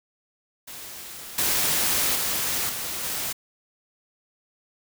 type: noise with level steps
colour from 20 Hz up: white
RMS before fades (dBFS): -39 / -23 / -26 / -31 / -29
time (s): 0.67-3.33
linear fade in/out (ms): 10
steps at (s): 1.38 / 2.15 / 2.69 / 3.03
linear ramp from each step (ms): 5
effects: none